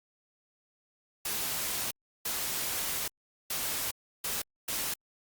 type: noise bursts at uneven times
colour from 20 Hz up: white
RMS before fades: -33 dBFS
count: 5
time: 1.25-1.91 / 2.25-3.08 / 3.5-3.91 / 4.24-4.42 / 4.68-4.94 s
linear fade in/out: 5 ms
effects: Opus 48 kbps